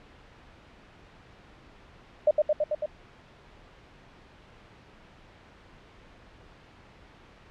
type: tone with echo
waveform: sine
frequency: 605 Hz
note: D#5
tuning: 49 cents flat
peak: -16 dBFS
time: 2.27-2.31 s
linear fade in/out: 5 ms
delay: 110 ms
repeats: 5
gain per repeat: -2 dB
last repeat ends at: 2.86 s
effects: pink hiss -53 dBFS RMS until 7.5 s + low-pass 3000 Hz 12 dB/octave